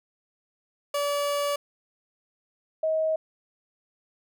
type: tone pair in turn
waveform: 30% pulse / sine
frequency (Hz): 575 / 633.9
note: D5 / D#5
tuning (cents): -37 / +32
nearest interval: major second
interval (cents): 169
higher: second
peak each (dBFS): -22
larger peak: neither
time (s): 0.94-1.56 / 2.83-3.16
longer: first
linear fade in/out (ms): 5
effects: none